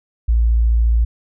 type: tone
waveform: sine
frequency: 57.1 Hz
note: A#1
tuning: 35 cents flat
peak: -11 dBFS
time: 0.28-1.05 s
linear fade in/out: 10 ms
effects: none